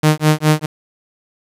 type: tone with tremolo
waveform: sawtooth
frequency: 153.7 Hz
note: D#3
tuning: 21 cents flat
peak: -4 dBFS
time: 0.03-0.66 s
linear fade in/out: 5 ms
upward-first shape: sine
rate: 4.8 Hz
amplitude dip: 100%
effects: resampled to 32000 Hz + 7-bit